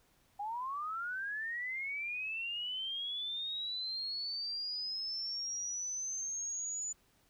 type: linear sweep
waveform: sine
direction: up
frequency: 794 to 7000 Hz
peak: -36 dBFS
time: 0.39-6.93 s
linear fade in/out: 10 ms
effects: pink hiss -70 dBFS RMS until 7.29 s